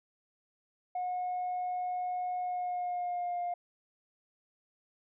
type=tone with pitch glide; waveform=sine; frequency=725 to 705.2 Hz; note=F#5 to F5; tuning=-35 to +17 cents; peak=-30 dBFS; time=0.95-3.54 s; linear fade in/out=5 ms; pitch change=-48 cents; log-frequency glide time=2.39-3.41 s; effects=tanh soft clip ceiling -29 dBFS